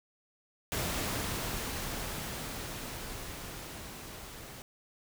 pink noise with level ramp, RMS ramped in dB -33 to -47 dBFS, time 0.72-4.62 s, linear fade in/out 0 ms, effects none

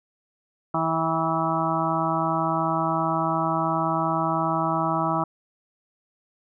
harmonic tone with a mistuned harmonic, 162.8 Hz, E3, 21 cents flat, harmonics 1 / 2 / 4 / 5 / 6 / 7 / 8, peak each -29 / -29 / -29 / -29 / -29 / -29 / -29 dBFS, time 0.74-5.24 s, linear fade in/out 5 ms, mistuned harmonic 5, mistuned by -22 cents, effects none

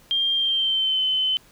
sine tone with pitch glide, 3194 to 3050 Hz, G7 to G7, +32 to -48 cents, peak -19 dBFS, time 0.11-1.37 s, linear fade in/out 0 ms, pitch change -80 cents, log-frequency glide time 0.35-1.02 s, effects pink hiss -54 dBFS RMS until 1.51 s

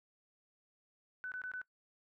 sine tone bursts, 1500 Hz, F#6, 23 cents sharp, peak -39 dBFS, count 4, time 1.24-1.615 s, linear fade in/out 0 ms, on 78 ms, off 21 ms, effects noise-tail reverb RT60 0.1 s tail -22 dB re dry

